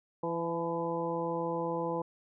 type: harmonic tone with a mistuned harmonic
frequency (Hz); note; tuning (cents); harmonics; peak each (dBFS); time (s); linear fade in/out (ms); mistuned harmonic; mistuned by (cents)
167.4; E3; +27; 1 / 2 / 3 / 4 / 5 / 6; -39 / -37 / -34 / -45 / -38 / -39; 0.23-2.02; 5; 5; +33
effects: none